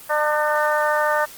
harmonic tone, 301.1 Hz, D4, 43 cents sharp, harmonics 2 / 3 / 4 / 5 / 6, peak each -21 / -23 / -24 / -25 / -26 dBFS, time 0.09-1.26 s, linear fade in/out 20 ms, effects white hiss -41 dBFS RMS until 1.37 s + Opus 24 kbps

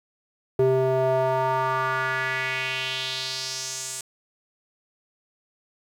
square tone with band-pass filter sweep, 130.81 Hz, C3, in tune, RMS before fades -25 dBFS, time 0.59-4.01 s, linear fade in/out 2 ms, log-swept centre 410 to 8200 Hz, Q 2.9, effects 9-bit

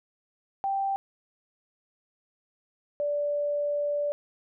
sine tone pair in turn, 784 / 582.8 Hz, G5 / D5, 0 / -13 cents, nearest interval perfect fourth, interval 513 cents, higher first, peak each -25 dBFS, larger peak neither, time 0.64-0.96 / 3-4.12 s, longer second, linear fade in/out 0 ms, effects none

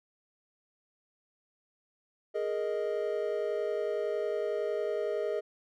triangle chord, Ab suspended second, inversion none, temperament equal, 415.3 / 466.2 / 622.3 Hz, Ab4 / Bb4 / Eb5, 0 / 0 / 0 cents, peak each -31 / -33 / -32 dBFS, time 2.34-5.41 s, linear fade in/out 20 ms, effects none

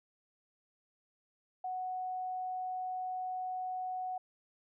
sine tone, 740 Hz, F#5, in tune, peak -35 dBFS, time 1.64-4.18 s, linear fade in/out 5 ms, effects none

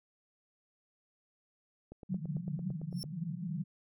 click train, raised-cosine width 2 ms, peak -34 dBFS, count 11, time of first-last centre 1.92-3.04 s, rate 8.93 Hz
white band-pass noise, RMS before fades -38 dBFS, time 2.09-3.64 s, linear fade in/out 20 ms, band 140 to 190 Hz, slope 96 dB/octave
sawtooth tone with exponential growth, 5410 Hz, E8, 44 cents sharp, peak -34 dBFS, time 2.91-3.03 s, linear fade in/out 0 ms, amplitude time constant 25 ms
effects none

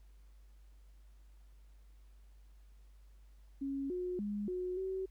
sine tone with pitch steps, 274.8 / 361.4 / 205.9 / 364.1 / 379.1 Hz, C#4 / F#4 / G#3 / F#4 / F#4, -15 / -41 / -15 / -28 / +42 cents, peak -35 dBFS, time 3.61-5.06 s, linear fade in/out 10 ms, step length 290 ms, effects added 50 Hz sine -56 dBFS peak until 5.1 s + pink hiss -75 dBFS RMS until 5.1 s

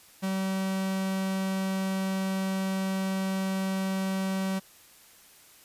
45% pulse tone, 191.2 Hz, G3, 43 cents flat, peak -27 dBFS, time 0.22-4.6 s, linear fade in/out 20 ms, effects white hiss -55 dBFS RMS until 5.64 s + resampled to 32000 Hz

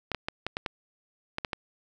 clicks, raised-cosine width 0.3 ms, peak -14 dBFS, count 9, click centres 0.117 / 0.147 / 0.285 / 0.466 / 0.569 / 0.662 / 1.384 / 1.448 / 1.532 s, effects none

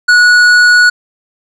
sine tone with hard clipping, 1463 Hz, F#6, 20 cents flat, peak -5 dBFS, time 0.08-0.9 s, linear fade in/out 10 ms, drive 9 dB, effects none

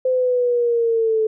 sine linear sweep, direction down, 516 to 434.2 Hz, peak -15 dBFS, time 0.05-1.27 s, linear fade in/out 5 ms, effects none

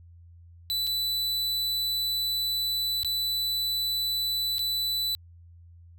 45% pulse tone with dropouts, 3980 Hz, B7, 13 cents sharp, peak -26 dBFS, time 0.7-5.15 s, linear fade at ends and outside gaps 0 ms, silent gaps 0.868-0.872 / 3.032-3.047 / 4.583-4.592 s, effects added 85 Hz sine -48 dBFS peak until 5.98 s

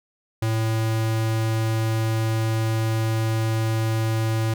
square tone, 111.5 Hz, A2, 23 cents sharp, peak -21 dBFS, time 0.42-4.54 s, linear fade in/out 5 ms, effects none

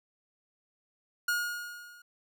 45% pulse tone with level ramp, 1434 Hz, F6, 45 cents sharp, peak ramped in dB -25 to -52 dBFS, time 1.28-2.02 s, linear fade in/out 5 ms, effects none

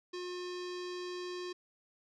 square tone with low-pass filter, 358.7 Hz, F4, 46 cents sharp, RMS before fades -41 dBFS, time 0.13-1.53 s, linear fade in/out 10 ms, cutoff 4900 Hz, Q 2.5, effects none

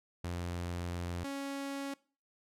sawtooth tone pair in turn, 87.31 / 277.2 Hz, F2 / C#4, 0 / 0 cents, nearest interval octave + minor sixth, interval 2000 cents, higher second, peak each -32 / -33 dBFS, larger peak first, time 0.24-1.24 / 1.24-1.94 s, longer first, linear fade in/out 5 ms, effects noise-tail reverb RT60 0.4 s tail -22 dB re dry + low-pass 12000 Hz 12 dB/octave

